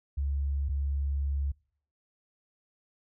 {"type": "tone pair in turn", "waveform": "sine", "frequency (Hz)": [70, 70], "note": ["C#2", "C#2"], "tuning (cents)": [18, 18], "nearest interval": "unison", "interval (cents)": 0, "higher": "neither", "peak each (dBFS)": -27, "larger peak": "neither", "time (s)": [[0.17, 0.69], [0.69, 1.52]], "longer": "second", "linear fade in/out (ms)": 10, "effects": ["noise-tail reverb RT60 0.6 s tail -26 dB re dry"]}